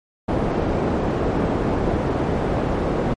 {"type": "low-pass noise", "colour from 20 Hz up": "white", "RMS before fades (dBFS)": -21, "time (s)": [0.28, 3.14], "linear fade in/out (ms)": 10, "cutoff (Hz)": 500, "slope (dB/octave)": 12, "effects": ["MP3 48 kbps"]}